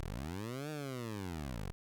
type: linear two-way sweep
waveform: 15% pulse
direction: up then down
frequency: 31.07 to 155.56 to 39.67 Hz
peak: -33 dBFS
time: 0-1.72 s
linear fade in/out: 0 ms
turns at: 0.7 s
effects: none